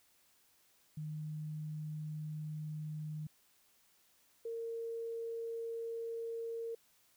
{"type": "tone pair in turn", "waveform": "sine", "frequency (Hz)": [153.3, 459.4], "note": ["D#3", "A#4"], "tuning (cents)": [-25, -25], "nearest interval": "octave + perfect fifth", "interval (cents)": 1900, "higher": "second", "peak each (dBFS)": [-39, -38], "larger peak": "second", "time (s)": [[0.97, 3.27], [4.45, 6.75]], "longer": "neither", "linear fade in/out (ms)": 5, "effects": ["white hiss -70 dBFS RMS until 7.16 s"]}